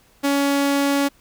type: tone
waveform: sawtooth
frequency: 280.8 Hz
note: C#4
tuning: 22 cents sharp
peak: -13 dBFS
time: 0.23-1.09 s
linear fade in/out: 20 ms
effects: pink hiss -56 dBFS RMS until 1.2 s